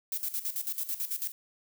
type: noise with tremolo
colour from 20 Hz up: violet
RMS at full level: -32 dBFS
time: 0.12-1.32 s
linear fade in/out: 2 ms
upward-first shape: square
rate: 9.1 Hz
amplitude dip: 75%
effects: none